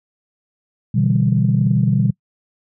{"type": "chord", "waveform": "sine", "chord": "E minor seventh", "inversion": "second", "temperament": "equal", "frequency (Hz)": [123.47, 146.83, 164.81, 196], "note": ["B2", "D3", "E3", "G3"], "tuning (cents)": [0, 0, 0, 0], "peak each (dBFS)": [-16, -19, -20, -18], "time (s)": [0.94, 2.11], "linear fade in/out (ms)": 10, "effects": ["noise-tail reverb RT60 0.1 s tail -25 dB re dry", "tanh soft clip ceiling -3 dBFS"]}